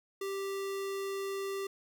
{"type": "tone", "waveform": "square", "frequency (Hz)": 392, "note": "G4", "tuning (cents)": 0, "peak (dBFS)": -35, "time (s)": [0.21, 1.67], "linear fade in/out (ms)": 5, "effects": []}